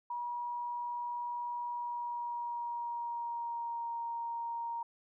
sine tone with pitch glide, 961 to 933.6 Hz, B5 to A#5, -48 to +2 cents, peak -35 dBFS, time 0.1-4.83 s, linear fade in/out 5 ms, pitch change -50 cents, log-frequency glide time 1.71-3.96 s, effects none

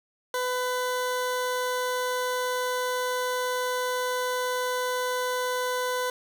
20% pulse tone, 501 Hz, B4, 25 cents sharp, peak -21 dBFS, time 0.34-6.1 s, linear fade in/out 2 ms, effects 10-bit

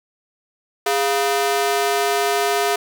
sawtooth ring-modulated tone, 554.4 Hz, C#5, in tune, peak -10 dBFS, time 0.86-2.76 s, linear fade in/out 5 ms, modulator 144 Hz, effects none

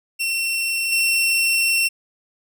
sawtooth tone with level steps, 2713 Hz, E7, 49 cents sharp, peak -17 / -13 dBFS, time 0.19-1.89 s, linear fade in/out 20 ms, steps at 0.92 s, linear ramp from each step 2 ms, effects none

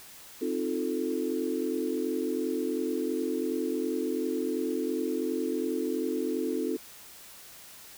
sine chord, F dominant seventh, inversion second, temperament equal with one note detuned, 261.6 / 311.1 / 353.9 / 440 Hz, C4 / Eb4 / F4 / A4, 0 / 0 / +23 / 0 cents, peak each -33 dBFS, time 0.41-6.77 s, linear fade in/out 10 ms, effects white hiss -49 dBFS RMS until 7.97 s

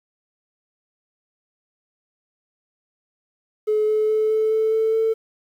triangle tone with pitch steps, 427.6 / 430.6 / 433.6 / 436.6 / 439.6 / 442.7 / 445.8 Hz, A4 / A4 / A4 / A4 / A4 / A4 / A4, -49 / -37 / -25 / -13 / -2 / +11 / +23 cents, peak -13 dBFS, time 3.67-5.14 s, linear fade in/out 20 ms, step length 210 ms, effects tanh soft clip ceiling -14 dBFS + 9-bit

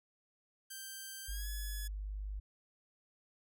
5% pulse tone with pitch glide, 1568 to 1700.1 Hz, G6 to G#6, 0 to +40 cents, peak -34 dBFS, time 0.7-1.88 s, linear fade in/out 10 ms, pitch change +140 cents, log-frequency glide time 1.24-1.48 s
sine tone, 50.3 Hz, G1, 45 cents sharp, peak -38 dBFS, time 1.28-2.4 s, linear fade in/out 10 ms
effects none

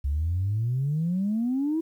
sine exponential sweep, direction up, 67.4 to 331.2 Hz, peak -22 dBFS, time 0.04-1.81 s, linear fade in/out 10 ms, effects tanh soft clip ceiling -19 dBFS + 10-bit

